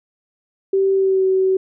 sine tone with pitch glide, 387.6 to 378.7 Hz, G4 to F#4, -20 to +40 cents, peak -13 dBFS, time 0.73-1.57 s, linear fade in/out 5 ms, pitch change -40 cents, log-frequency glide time 0.93-1.25 s, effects none

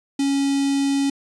square tone with notch filter, 277.2 Hz, C#4, in tune, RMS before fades -20 dBFS, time 0.19-1.1 s, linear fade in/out 5 ms, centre 1200 Hz, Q 0.53, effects resampled to 22050 Hz

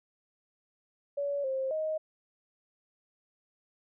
sine tone with pitch steps, 568 / 530 / 626 Hz, C#5 / C5 / D#5, +42 / +22 / +10 cents, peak -29 dBFS, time 1.17-1.98 s, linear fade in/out 10 ms, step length 270 ms, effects none

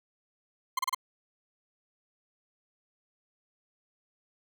40% pulse tone bursts, 1046 Hz, C6, 1 cent flat, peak -25 dBFS, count 4, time 0.77-0.947 s, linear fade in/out 5 ms, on 21 ms, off 31 ms, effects none

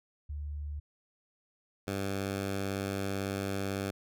sine / 10% pulse tone pair in turn, 73.42 / 98 Hz, D2 / G2, 0 / 0 cents, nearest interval perfect fourth, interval 500 cents, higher second, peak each -35 / -24 dBFS, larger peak second, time 0.29-0.8 / 1.87-3.91 s, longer second, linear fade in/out 10 ms, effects none

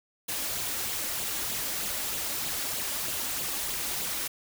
white noise with flanger, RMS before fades -32 dBFS, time 0.28-4.28 s, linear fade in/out 10 ms, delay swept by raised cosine 0.26 to 3.66 ms, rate 3.2 Hz, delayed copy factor +0.5, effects none

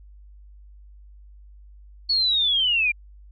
sine linear sweep, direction down, 4435 to 2349 Hz, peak -18 dBFS, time 2.09-2.92 s, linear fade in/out 10 ms, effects added 50 Hz sine -44 dBFS peak until 3.31 s

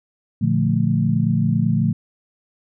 sine chord, Bb major seventh, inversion none, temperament equal, 116.54 / 146.83 / 174.61 / 220 Hz, Bb2 / D3 / F3 / A3, 0 / 0 / 0 / 0 cents, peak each -21 dBFS, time 0.41-1.93 s, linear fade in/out 10 ms, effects none

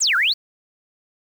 sine exponential two-way sweep, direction down then up, 8700 to 1326 to 4747 Hz, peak -15 dBFS, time 0-0.34 s, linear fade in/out 20 ms, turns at 0.16 s, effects 7-bit

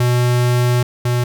square tone pair in turn, 122.8 / 122.23 Hz, B2 / B2, -9 / -17 cents, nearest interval unison, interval 8 cents, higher first, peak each -13 / -15 dBFS, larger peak first, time 0-0.83 / 1.05-1.24 s, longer first, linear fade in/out 5 ms, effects none

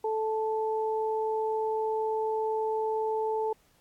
sine tone pair together, 438 / 876 Hz, A4 / A5, -8 / -8 cents, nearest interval octave, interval 1200 cents, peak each -28 / -31 dBFS, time 0.04-3.53 s, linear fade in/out 5 ms, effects pink hiss -66 dBFS RMS until 3.8 s + AAC 64 kbps

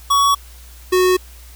square tone pair in turn, 1124 / 367.4 Hz, C#6 / F#4, +24 / -12 cents, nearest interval octave + perfect fifth, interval 1936 cents, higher first, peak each -12 dBFS, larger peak neither, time 0.1-0.35 / 0.92-1.17 s, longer neither, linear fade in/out 10 ms, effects added 60 Hz sine -38 dBFS peak until 1.55 s + white hiss -45 dBFS RMS until 1.55 s

